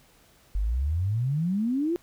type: exponential sweep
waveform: sine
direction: up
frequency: 46.25 to 356.9 Hz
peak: -23 dBFS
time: 0.55-1.96 s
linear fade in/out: 0 ms
effects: pink hiss -59 dBFS RMS until 2.02 s